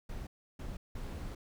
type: noise bursts at uneven times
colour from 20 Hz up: brown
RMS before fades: -41 dBFS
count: 3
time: 0.09-0.27 / 0.59-0.77 / 0.95-1.35 s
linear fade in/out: 5 ms
effects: none